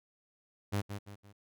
sawtooth tone with echo, 101.2 Hz, G#2, 44 cents flat, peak -26 dBFS, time 0.72-0.82 s, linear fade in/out 20 ms, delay 170 ms, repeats 3, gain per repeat -8 dB, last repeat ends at 1.33 s, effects none

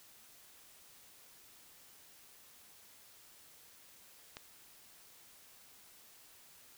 click, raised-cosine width 0.2 ms, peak -27 dBFS, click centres 4.369 s, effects white hiss -60 dBFS RMS until 6.77 s

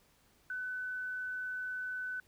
sine tone, 1504 Hz, F#6, 28 cents sharp, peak -36 dBFS, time 0.5-2.2 s, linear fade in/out 2 ms, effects pink hiss -68 dBFS RMS until 2.27 s

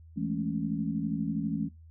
sine chord, A major seventh, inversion second, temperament equal, 164.81 / 207.7 / 220 / 277.2 Hz, E3 / G#3 / A3 / C#4, 0 / 0 / 0 / 0 cents, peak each -34 dBFS, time 0.16-1.69 s, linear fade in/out 20 ms, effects noise-tail reverb RT60 0.2 s tail -21 dB re dry + added 81 Hz sine -49 dBFS peak until 1.9 s

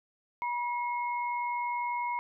sine tone pair together, 965 / 2166 Hz, B5 / C#7, -40 / -41 cents, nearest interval octave + major second, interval 1399 cents, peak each -30 / -38 dBFS, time 0.42-2.19 s, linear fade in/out 0 ms, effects none

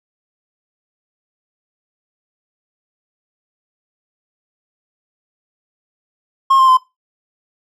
triangle tone with pitch steps, 1074 / 1052.5 / 1031.4 Hz, C6 / C6 / C6, +45 / +10 / -25 cents, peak -6 dBFS, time 6.5-6.773 s, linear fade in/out 10 ms, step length 91 ms, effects noise-tail reverb RT60 0.2 s tail -17 dB re dry

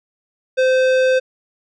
sine tone with tanh clipping, 517 Hz, C5, 21 cents flat, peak -14 dBFS, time 0.57-1.2 s, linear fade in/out 20 ms, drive 16 dB, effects none

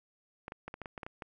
clicks, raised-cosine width 0.5 ms, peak -26 dBFS, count 10, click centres 0.481 / 0.521 / 0.68 / 0.741 / 0.817 / 0.858 / 0.978 / 1.032 / 1.065 / 1.222 s, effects none

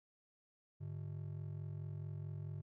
triangle ring-modulated tone, 124.8 Hz, B2, 19 cents sharp, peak -37 dBFS, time 0.8-2.62 s, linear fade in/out 20 ms, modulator 22.3 Hz, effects none

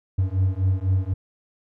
triangle beating tone pair, 92.4 / 96.4 Hz, F#2 / G2, -2 / -28 cents, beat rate 4 Hz, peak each -20 dBFS, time 0.18-1.14 s, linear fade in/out 10 ms, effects none

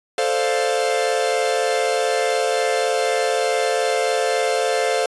45% pulse chord, D minor seventh, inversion second, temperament equal, 440 / 523.3 / 587.3 / 698.5 Hz, A4 / C5 / D5 / F5, 0 / 0 / 0 / 0 cents, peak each -23 / -22 / -28 / -23 dBFS, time 0.18-5.06 s, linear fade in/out 2 ms, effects resampled to 24000 Hz

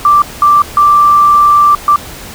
sine tone bursts at uneven times, 1174.7 Hz, D6, in tune, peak -3 dBFS, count 4, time 0.05-0.22 / 0.42-0.62 / 0.77-1.75 / 1.88-1.96 s, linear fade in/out 2 ms, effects pink hiss -28 dBFS RMS until 2.34 s

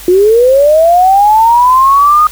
sine linear sweep, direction up, 348.8 to 1244.5 Hz, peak -3 dBFS, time 0.08-2.27 s, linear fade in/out 2 ms, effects added 50 Hz sine -32 dBFS peak until 2.31 s + white hiss -30 dBFS RMS until 2.31 s

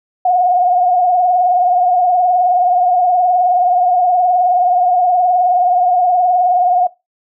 sine tone with vibrato, 722 Hz, F#5, 43 cents flat, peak -9 dBFS, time 0.25-6.87 s, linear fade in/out 5 ms, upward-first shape sine, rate 19 Hz, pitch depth 51 cents each way, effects noise-tail reverb RT60 0.2 s tail -18 dB re dry

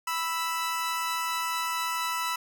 sawtooth tone pair together, 987.8 / 1318.5 Hz, B5 / E6, 0 / 0 cents, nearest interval perfect fourth, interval 500 cents, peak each -27 dBFS, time 0.07-2.36 s, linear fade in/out 5 ms, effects none

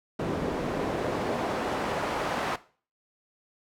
pink noise with band-pass filter sweep, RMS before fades -30 dBFS, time 0.19-2.56 s, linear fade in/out 5 ms, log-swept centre 320 to 880 Hz, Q 0.82, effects noise-tail reverb RT60 0.4 s tail -17 dB re dry

